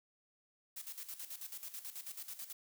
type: noise with tremolo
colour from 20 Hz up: blue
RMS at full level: -45 dBFS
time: 0.76-2.53 s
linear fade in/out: 10 ms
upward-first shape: square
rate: 9.2 Hz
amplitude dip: 70%
effects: none